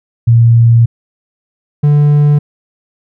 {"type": "tone pair in turn", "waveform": ["sine", "triangle"], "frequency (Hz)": [116.54, 146.83], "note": ["A#2", "D3"], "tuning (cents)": [0, 0], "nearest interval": "major third", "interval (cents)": 400, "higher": "second", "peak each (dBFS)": -3, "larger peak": "neither", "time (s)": [[0.27, 0.86], [1.83, 2.39]], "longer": "first", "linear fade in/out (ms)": 10, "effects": []}